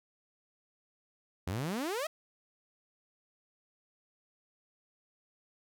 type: exponential sweep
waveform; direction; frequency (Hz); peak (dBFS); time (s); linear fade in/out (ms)
sawtooth; up; 82.41 to 664; -29; 1.47-2.07; 5
effects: none